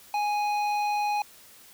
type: tone with hard clipping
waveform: triangle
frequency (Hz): 830.6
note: G#5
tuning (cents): 0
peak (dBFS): -26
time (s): 0.14-1.22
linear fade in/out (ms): 2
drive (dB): 14
effects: white hiss -52 dBFS RMS until 1.73 s